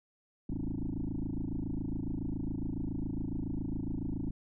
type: tone with frequency modulation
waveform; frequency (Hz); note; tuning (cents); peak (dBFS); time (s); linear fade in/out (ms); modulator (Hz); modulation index
sine; 146.83; D3; 0; -31; 0.49-4.31; 5; 27.2; 6.1
effects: tanh soft clip ceiling -29 dBFS